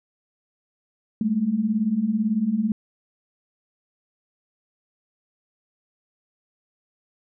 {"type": "beating tone pair", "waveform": "sine", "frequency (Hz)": [202.4, 220.4], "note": ["G#3", "A3"], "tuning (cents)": [-44, 3], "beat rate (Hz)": 18, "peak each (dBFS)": [-25, -21], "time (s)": [1.21, 2.72], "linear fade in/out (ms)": 2, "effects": []}